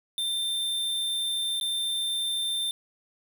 square tone with dropouts, 3583 Hz, A7, 31 cents sharp, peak -27 dBFS, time 0.18-2.71 s, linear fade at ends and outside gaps 1 ms, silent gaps 1.6-1.611 s, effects 9-bit

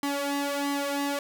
sawtooth tone with flanger, 283.1 Hz, C#4, 37 cents sharp, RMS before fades -29 dBFS, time 0.03-1.19 s, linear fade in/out 2 ms, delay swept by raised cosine 0.98 to 2.48 ms, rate 1.5 Hz, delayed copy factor +0.75, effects 10-bit

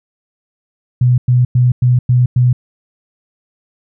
sine tone bursts, 124.3 Hz, B2, 12 cents sharp, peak -7 dBFS, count 6, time 1.01-2.53 s, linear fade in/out 5 ms, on 170 ms, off 100 ms, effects none

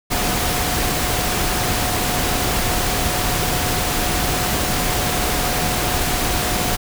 sine tone in noise, 725 Hz, F#5, 35 cents flat, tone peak -28 dBFS, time 0.1-6.77 s, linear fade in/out 20 ms, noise pink, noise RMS -20 dBFS, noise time 0.1-6.77 s, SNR -11 dB, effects none

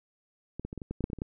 clicks, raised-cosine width 3 ms, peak -23 / -23 / -25 / -25 / -26 / -21 / -22 / -13 / -28 / -18 / -29 / -19 dBFS, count 12, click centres 0.596 / 0.65 / 0.729 / 0.777 / 0.818 / 0.91 / 1.007 / 1.041 / 1.101 / 1.132 / 1.187 / 1.219 s, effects none

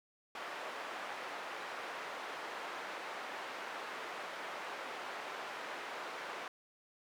white band-pass noise, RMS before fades -44 dBFS, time 0.35-6.48 s, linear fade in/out 2 ms, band 450 to 1600 Hz, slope 12 dB/octave, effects none

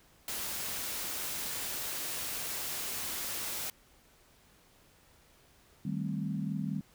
white noise, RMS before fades -37 dBFS, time 0.28-3.7 s, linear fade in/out 2 ms
sine chord, A half-diminished seventh, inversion second, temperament equal, 155.56 / 196 / 220 / 261.6 Hz, Eb3 / G3 / A3 / C4, 0 / 0 / 0 / 0 cents, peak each -36 / -35 / -40 / -41 dBFS, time 5.85-6.81 s, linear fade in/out 5 ms
effects pink hiss -63 dBFS RMS until 6.94 s

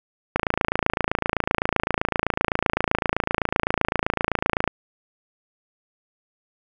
click train, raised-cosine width 0.5 ms, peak -4 dBFS, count 121, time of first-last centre 0.36-4.677 s, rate 27.8 Hz, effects none

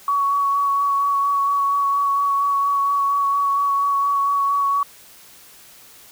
sine tone with vibrato, 1122 Hz, C#6, 21 cents sharp, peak -16 dBFS, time 0.08-4.83 s, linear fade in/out 2 ms, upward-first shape sine, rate 4.3 Hz, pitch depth 15 cents each way, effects white hiss -46 dBFS RMS until 6.11 s

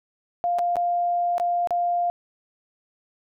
sine tone with dropouts, 700 Hz, F5, 4 cents sharp, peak -20 dBFS, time 0.44-2.1 s, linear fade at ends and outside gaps 0 ms, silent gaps 0.586-0.591 / 0.757-0.767 / 1.381-1.399 / 1.673-1.707 s, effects none

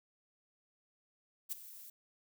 violet noise with ADSR envelope, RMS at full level -36 dBFS, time 1.49-1.9 s, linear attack 31 ms, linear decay 14 ms, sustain -16 dB, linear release 4 ms, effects none

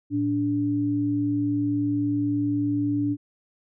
sine tone pair together, 113.7 / 290 Hz, A#2 / D4, -43 / -22 cents, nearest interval octave + major third, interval 1621 cents, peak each -29 / -22 dBFS, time 0.1-3.17 s, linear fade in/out 50 ms, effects none

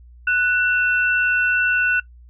sine tone pair together, 1481 / 2699 Hz, F#6 / E7, +1 / +40 cents, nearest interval minor seventh, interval 1039 cents, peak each -16 / -23 dBFS, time 0.27-2 s, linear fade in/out 5 ms, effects noise-tail reverb RT60 0.1 s tail -19 dB re dry + added 60 Hz sine -42 dBFS peak until 2.29 s

